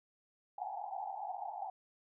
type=band-pass noise; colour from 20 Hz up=white; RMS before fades=-42 dBFS; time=0.58-1.7 s; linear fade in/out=2 ms; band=730 to 840 Hz; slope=96 dB/octave; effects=none